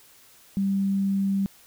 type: tone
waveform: sine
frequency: 196 Hz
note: G3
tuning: in tune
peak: -21 dBFS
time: 0.57-1.46 s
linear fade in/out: 0 ms
effects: white hiss -54 dBFS RMS until 1.66 s